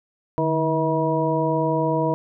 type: harmonic tone with a mistuned harmonic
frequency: 160.6 Hz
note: E3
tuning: 45 cents flat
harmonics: 1 / 2 / 3 / 4 / 6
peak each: -25 / -25 / -25 / -25 / -25 dBFS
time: 0.38-2.14 s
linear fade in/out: 0 ms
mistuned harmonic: 1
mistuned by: -100 cents
effects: none